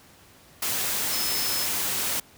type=tone in noise; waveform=sine; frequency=5200 Hz; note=E8; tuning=24 cents flat; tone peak=-30 dBFS; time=1.12-1.66 s; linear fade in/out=5 ms; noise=white; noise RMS=-27 dBFS; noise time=0.62-2.2 s; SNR=-6 dB; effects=pink hiss -53 dBFS RMS until 2.37 s + high-pass 60 Hz 12 dB/octave